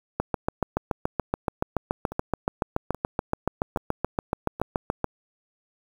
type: two click trains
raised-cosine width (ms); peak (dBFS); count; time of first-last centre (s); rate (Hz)
1; -21 / -9; 4 / 35; 2.12-4.599 / 0.2-5.043; 1.21 / 7.02
effects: 7-bit